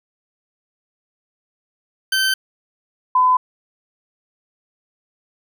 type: tone pair in turn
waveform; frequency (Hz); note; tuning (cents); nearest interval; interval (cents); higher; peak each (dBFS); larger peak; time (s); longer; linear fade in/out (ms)
20% pulse / sine; 1544 / 1010.7; G6 / B5; -27 / +40; perfect fifth; 733; first; -11; neither; 2.12-2.34 / 3.15-3.37; neither; 5
effects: none